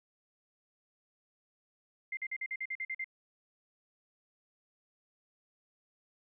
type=tone bursts; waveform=sine; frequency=2093 Hz; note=C7; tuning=in tune; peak=-34 dBFS; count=10; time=2.12-3.044 s; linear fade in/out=5 ms; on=51 ms; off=46 ms; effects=none